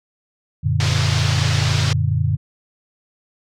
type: chord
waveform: sine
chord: Gb augmented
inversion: none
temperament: equal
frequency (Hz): 92.5 / 116.54 / 146.83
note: Gb2 / Bb2 / D3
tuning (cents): 0 / 0 / 0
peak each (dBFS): -20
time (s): 0.63-2.37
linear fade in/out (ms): 20
type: low-pass noise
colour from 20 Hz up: white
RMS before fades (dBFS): -25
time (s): 0.8-1.93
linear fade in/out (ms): 2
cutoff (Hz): 5500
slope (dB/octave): 24
effects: none